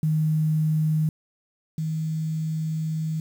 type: tone pair in turn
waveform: sine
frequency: 155.7 / 158.06 Hz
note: D#3 / D#3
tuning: +2 / +28 cents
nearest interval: unison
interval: 26 cents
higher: second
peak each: -19 / -24 dBFS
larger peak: first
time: 0.03-1.09 / 1.78-3.2 s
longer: second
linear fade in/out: 2 ms
effects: 8-bit